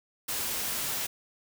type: noise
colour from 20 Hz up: white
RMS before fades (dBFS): -32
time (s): 0.28-1.07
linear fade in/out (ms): 10
effects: none